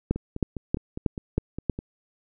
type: two click trains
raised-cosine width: 3 ms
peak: -19 / -9 dBFS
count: 9 / 6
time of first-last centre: 0.16-1.789 / 0.11-1.697 s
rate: 4.91 / 3.15 Hz
effects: none